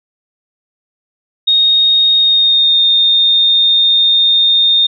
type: tone with pitch glide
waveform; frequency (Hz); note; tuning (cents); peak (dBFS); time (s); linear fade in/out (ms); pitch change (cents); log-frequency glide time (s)
sine; 3721 to 3657; A#7 to A#7; -4 to -34; -7; 1.47-4.87; 10; -30; 2.17-2.83
effects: none